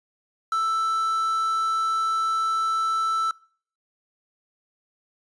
triangle tone with quantisation, 1323 Hz, E6, 6 cents sharp, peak -19 dBFS, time 0.52-3.31 s, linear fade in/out 2 ms, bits 7, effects noise-tail reverb RT60 0.5 s tail -24 dB re dry + resampled to 22050 Hz

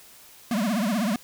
square tone with vibrato, 216.2 Hz, A3, 30 cents flat, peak -23 dBFS, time 0.51-1.16 s, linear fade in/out 2 ms, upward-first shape triangle, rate 16 Hz, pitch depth 260 cents each way, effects white hiss -50 dBFS RMS until 1.23 s

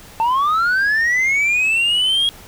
sine linear sweep, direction up, 880 to 3303 Hz, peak -11 dBFS, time 0.2-2.29 s, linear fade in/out 0 ms, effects tanh soft clip ceiling -13 dBFS + pink hiss -41 dBFS RMS until 2.47 s

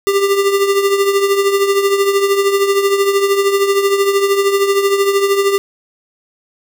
square tone with tremolo, 397 Hz, G4, 22 cents sharp, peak -9 dBFS, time 0.07-5.58 s, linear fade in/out 0 ms, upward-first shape triangle, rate 13 Hz, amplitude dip 65%, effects none

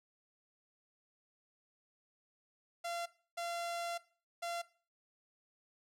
sawtooth tone bursts at uneven times, 686 Hz, F5, 31 cents flat, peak -34 dBFS, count 3, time 2.84-3.06 / 3.37-3.98 / 4.42-4.62 s, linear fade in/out 10 ms, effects noise-tail reverb RT60 0.4 s tail -18 dB re dry + low-pass 12000 Hz 12 dB/octave

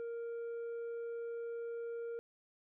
sine tone with tanh clipping, 466.2 Hz, A#4, in tune, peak -40 dBFS, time 0-2.19 s, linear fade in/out 0 ms, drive 4 dB, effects none

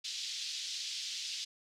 pink band-pass noise, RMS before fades -40 dBFS, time 0.04-1.45 s, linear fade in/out 10 ms, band 3300 to 5800 Hz, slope 24 dB/octave, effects none

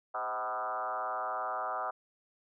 sine tone with frequency modulation, 987.8 Hz, B5, in tune, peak -32 dBFS, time 0.14-1.91 s, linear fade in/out 10 ms, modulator 117 Hz, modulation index 3.3, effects none

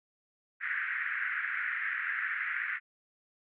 white band-pass noise, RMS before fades -34 dBFS, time 0.6-2.8 s, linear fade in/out 50 ms, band 1500 to 2000 Hz, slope 48 dB/octave, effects none

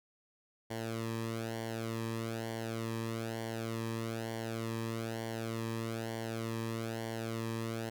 sawtooth tone with flanger, 113.6 Hz, A#2, 44 cents flat, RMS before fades -38 dBFS, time 0.7-7.9 s, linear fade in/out 10 ms, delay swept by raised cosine 0.78 to 1.41 ms, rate 1.1 Hz, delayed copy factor -0.75, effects none

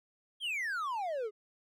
triangle exponential sweep, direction down, 3322 to 403.1 Hz, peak -31 dBFS, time 0.4-1.31 s, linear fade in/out 50 ms, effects none

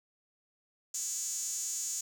sawtooth tone with high-pass filter, 329.6 Hz, E4, in tune, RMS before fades -36 dBFS, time 0.94-2.01 s, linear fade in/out 5 ms, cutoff 6800 Hz, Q 7.1, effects none

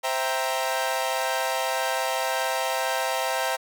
sawtooth chord, C dominant seventh, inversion none, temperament equal, 523.3 / 659.3 / 784 / 932.3 Hz, C5 / E5 / G5 / Bb5, 0 / 0 / 0 / 0 cents, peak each -26 dBFS, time 0.03-3.57 s, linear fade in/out 20 ms, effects none

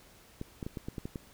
clicks, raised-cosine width 3 ms, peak -24 dBFS, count 8, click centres 0.414 / 0.628 / 0.665 / 0.772 / 0.885 / 0.982 / 1.055 / 1.158 s, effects pink hiss -58 dBFS RMS until 1.33 s

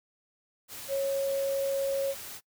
sine tone in noise, 549 Hz, C#5, 17 cents flat, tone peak -26 dBFS, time 0.88-2.15 s, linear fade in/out 50 ms, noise white, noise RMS -42 dBFS, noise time 0.68-2.41 s, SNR +13 dB, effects noise-tail reverb RT60 0.1 s tail -23 dB re dry

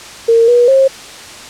sine tone with pitch steps, 459.6 / 483.3 / 536 Hz, A#4 / B4 / C5, -25 / -38 / +42 cents, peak -5 dBFS, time 0.28-0.88 s, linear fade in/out 10 ms, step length 200 ms, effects white hiss -31 dBFS RMS until 1.49 s + low-pass 7000 Hz 12 dB/octave

